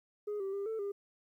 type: tone with pitch steps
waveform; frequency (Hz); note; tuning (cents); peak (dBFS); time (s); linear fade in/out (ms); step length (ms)
sine; 416.2 / 388.8 / 398.8 / 443.9 / 401.7; G#4 / G4 / G4 / A4 / G4; +4 / -14 / +30 / +15 / +42; -32; 0.27-0.92; 10; 130
effects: tanh soft clip ceiling -33 dBFS + 12-bit